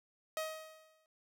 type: tone with exponential decay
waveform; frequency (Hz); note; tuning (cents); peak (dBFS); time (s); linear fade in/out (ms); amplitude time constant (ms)
sawtooth; 631; D#5; +24; -30; 0.37-1.06; 1; 150
effects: none